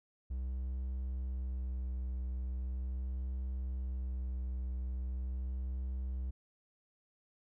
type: tone with vibrato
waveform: triangle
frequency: 63.6 Hz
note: C2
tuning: 48 cents flat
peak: -33 dBFS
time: 0.3-6.31 s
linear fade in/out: 10 ms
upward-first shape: sine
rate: 0.4 Hz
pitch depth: 16 cents each way
effects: none